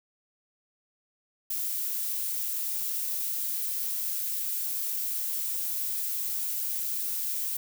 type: noise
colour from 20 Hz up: violet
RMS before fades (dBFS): -31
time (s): 1.5-7.57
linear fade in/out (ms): 5
effects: none